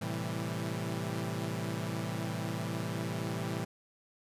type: chord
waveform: sawtooth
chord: A minor seventh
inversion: none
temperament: equal with one note detuned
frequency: 111.15 / 130.81 / 164.81 / 196 Hz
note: A2 / C3 / E3 / G3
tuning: +18 / 0 / 0 / 0 cents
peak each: -34 / -37 / -34 / -37 dBFS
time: 0.01-3.65 s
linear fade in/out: 10 ms
effects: resampled to 32000 Hz